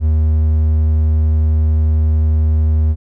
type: tone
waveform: triangle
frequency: 77.78 Hz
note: D#2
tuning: in tune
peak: -8 dBFS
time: 0-2.96 s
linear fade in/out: 50 ms
effects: none